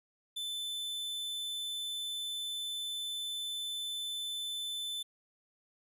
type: tone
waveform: 45% pulse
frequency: 3520 Hz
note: A7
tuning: in tune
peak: -36 dBFS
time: 0.36-5.03 s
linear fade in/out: 10 ms
effects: resampled to 32000 Hz